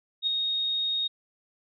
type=tone with ADSR envelope; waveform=sine; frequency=3729 Hz; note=A#7; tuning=in tune; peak=-21 dBFS; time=0.22-1.08 s; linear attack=52 ms; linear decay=3 ms; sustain=-4 dB; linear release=15 ms; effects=none